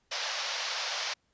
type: band-pass noise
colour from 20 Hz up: white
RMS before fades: -34 dBFS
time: 0.11-1.14 s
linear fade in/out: 10 ms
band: 520 to 5900 Hz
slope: 48 dB/octave
effects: pink hiss -73 dBFS RMS until 1.33 s + resampled to 16000 Hz